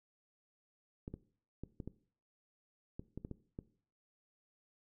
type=clicks; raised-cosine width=3 ms; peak=-30 dBFS; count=10; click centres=1.079 / 1.14 / 1.636 / 1.802 / 1.876 / 2.995 / 3.176 / 3.249 / 3.313 / 3.589 s; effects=noise-tail reverb RT60 0.5 s tail -18 dB re dry